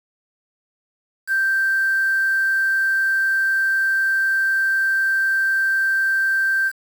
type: tone with quantisation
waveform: sine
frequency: 1568 Hz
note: G6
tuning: in tune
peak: -16 dBFS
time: 1.27-6.72 s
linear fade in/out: 50 ms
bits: 6
effects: none